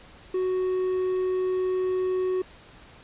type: tone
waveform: triangle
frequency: 370.5 Hz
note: F#4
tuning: 2 cents sharp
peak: -21 dBFS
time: 0.34-2.42 s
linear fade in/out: 5 ms
effects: pink hiss -50 dBFS RMS until 3.03 s + resampled to 8000 Hz